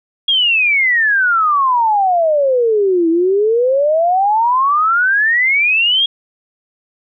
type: exponential two-way sweep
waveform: sine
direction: down then up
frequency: 3316 to 323.2 to 3316 Hz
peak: -10 dBFS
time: 0.28-6.06 s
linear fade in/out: 5 ms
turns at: 3.09 s
effects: none